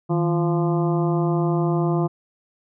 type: harmonic tone with a mistuned harmonic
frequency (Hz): 172.9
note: F3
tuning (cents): -17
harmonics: 1 / 2 / 3 / 4 / 5 / 6 / 7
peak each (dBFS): -20 / -23 / -34 / -29 / -35 / -33 / -37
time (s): 0.09-2.08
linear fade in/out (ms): 20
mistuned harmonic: 1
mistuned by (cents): -140
effects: none